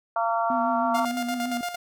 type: harmonic tone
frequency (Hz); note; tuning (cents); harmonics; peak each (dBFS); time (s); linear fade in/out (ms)
228.7; A#3; -33; 3 / 4 / 5 / 6; -25 / -27 / -29 / -31; 0.16-1.05; 2
type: tone with vibrato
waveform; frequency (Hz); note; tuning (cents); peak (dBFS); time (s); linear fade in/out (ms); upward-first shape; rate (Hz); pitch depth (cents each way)
triangle; 246.9; B3; 0; -26; 0.5-1.61; 2; sine; 6.3; 39
type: tone with tremolo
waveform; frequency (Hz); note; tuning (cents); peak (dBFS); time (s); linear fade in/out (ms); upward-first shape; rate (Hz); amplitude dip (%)
sawtooth; 704; F5; +14; -23; 0.94-1.76; 10; square; 8.7; 60
effects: none